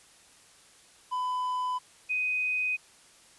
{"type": "tone pair in turn", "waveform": ["triangle", "sine"], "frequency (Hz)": [1003, 2502], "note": ["B5", "D#7"], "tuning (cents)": [26, 9], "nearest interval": "octave + major third", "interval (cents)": 1583, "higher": "second", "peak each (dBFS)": -26, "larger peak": "neither", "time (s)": [[1.11, 1.79], [2.09, 2.77]], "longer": "neither", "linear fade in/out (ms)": 20, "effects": ["white hiss -57 dBFS RMS until 3.38 s", "resampled to 24000 Hz"]}